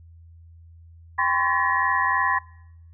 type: tone cluster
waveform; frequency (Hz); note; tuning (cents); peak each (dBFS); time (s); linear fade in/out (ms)
sine; 793 / 1024 / 1107 / 1723 / 1893; G5 / C6 / C#6 / A6 / A#6; +20 / -38 / -3 / -37 / +26; -30 / -22 / -28 / -26 / -26; 1.18-2.39; 10
effects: noise-tail reverb RT60 0.9 s tail -24 dB re dry + added 83 Hz sine -45 dBFS peak until 2.93 s